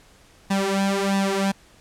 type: tone with flanger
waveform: sawtooth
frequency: 196.1 Hz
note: G3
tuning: 1 cent sharp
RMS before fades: -22 dBFS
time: 0.5-1.52 s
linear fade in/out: 10 ms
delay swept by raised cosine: 1.1 to 3.9 ms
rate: 1.5 Hz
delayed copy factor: +0.8
effects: pink hiss -53 dBFS RMS until 1.8 s + low-pass 10000 Hz 12 dB/octave

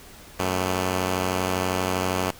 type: tone pair together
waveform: 5% pulse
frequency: 92.56 / 220 Hz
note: F#2 / A3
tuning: +1 / 0 cents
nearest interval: octave + minor third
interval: 1499 cents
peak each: -12 / -21 dBFS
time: 0.39-2.31 s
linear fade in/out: 5 ms
effects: pink hiss -46 dBFS RMS until 2.39 s

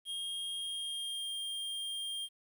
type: tone with pitch glide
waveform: square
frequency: 3240 to 3205 Hz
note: G#7 to G7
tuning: -43 to +38 cents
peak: -37 dBFS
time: 0.05-2.29 s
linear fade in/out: 50 ms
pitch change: -19 cents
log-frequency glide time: 0.57-1.32 s
effects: 11-bit

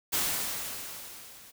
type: noise with level ramp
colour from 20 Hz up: white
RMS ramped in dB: -27 to -52 dBFS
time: 0.12-1.52 s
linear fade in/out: 20 ms
effects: none

